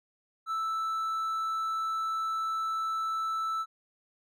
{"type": "tone", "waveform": "triangle", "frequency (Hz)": 1318.5, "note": "E6", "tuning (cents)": 0, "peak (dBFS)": -27, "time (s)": [0.46, 3.66], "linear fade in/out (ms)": 50, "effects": []}